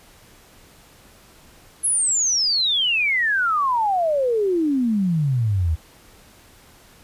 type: exponential sweep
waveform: sine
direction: down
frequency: 11000 to 75.7 Hz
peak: -17 dBFS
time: 1.83-5.76 s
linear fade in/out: 20 ms
effects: pink hiss -50 dBFS RMS until 7.03 s + resampled to 32000 Hz

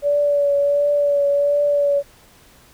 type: tone with vibrato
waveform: sine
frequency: 574 Hz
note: D5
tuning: 40 cents flat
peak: -14 dBFS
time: 0.02-2.03 s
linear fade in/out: 50 ms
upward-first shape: triangle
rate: 1.4 Hz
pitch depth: 25 cents each way
effects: pink hiss -50 dBFS RMS until 2.73 s

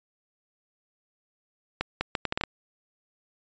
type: accelerating click train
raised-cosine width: 0.3 ms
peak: -10 dBFS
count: 8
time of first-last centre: 1.81-2.437 s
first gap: 200 ms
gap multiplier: 0.71
effects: resampled to 16000 Hz

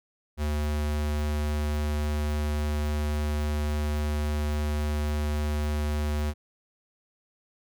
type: tone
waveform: square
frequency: 74.7 Hz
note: D2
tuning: 30 cents sharp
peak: -26 dBFS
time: 0.37-6.34 s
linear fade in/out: 50 ms
effects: none

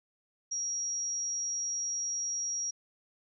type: tone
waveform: sine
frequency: 5670 Hz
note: F8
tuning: 25 cents sharp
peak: -31 dBFS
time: 0.51-2.71 s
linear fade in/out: 10 ms
effects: none

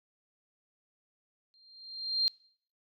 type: tone with exponential growth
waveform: sine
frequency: 4186 Hz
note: C8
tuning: in tune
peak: -22 dBFS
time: 1.54-2.28 s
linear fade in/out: 0 ms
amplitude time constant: 160 ms
effects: noise-tail reverb RT60 0.6 s tail -25 dB re dry

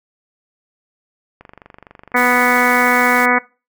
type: click train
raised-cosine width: 0.5 ms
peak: -23 dBFS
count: 31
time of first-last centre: 1.41-2.66 s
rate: 24 Hz
type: harmonic tone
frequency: 246.9 Hz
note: B3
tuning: in tune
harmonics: 1 / 2 / 3 / 4 / 5 / 6 / 7 / 8 / 9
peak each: -20 / -20 / -20 / -20 / -20 / -20 / -20 / -20 / -20 dBFS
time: 2.14-3.39 s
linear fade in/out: 10 ms
type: noise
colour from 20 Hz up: white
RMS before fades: -30 dBFS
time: 2.16-3.26 s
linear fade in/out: 10 ms
effects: noise-tail reverb RT60 0.3 s tail -21 dB re dry

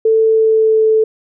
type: tone with pitch glide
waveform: sine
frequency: 443.6 to 438.5 Hz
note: A4 to A4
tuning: +14 to -6 cents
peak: -8 dBFS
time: 0.05-1.04 s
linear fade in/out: 5 ms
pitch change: -20 cents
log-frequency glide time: 0.25-0.84 s
effects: none

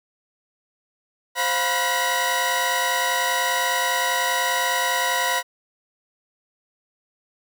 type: tone cluster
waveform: sawtooth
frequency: 526 / 705 / 981 / 1494 / 1912 Hz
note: C5 / F5 / B5 / F#6 / A#6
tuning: +9 / +16 / -12 / +16 / +43 cents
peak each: -26 / -24 / -20 / -28 / -22 dBFS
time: 1.35-5.43 s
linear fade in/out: 50 ms
effects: none

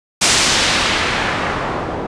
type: noise with low-pass filter sweep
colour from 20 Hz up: white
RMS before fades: -17 dBFS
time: 0.21-2.07 s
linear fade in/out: 10 ms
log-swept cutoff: 8100 to 670 Hz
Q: 0.84
effects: resampled to 22050 Hz

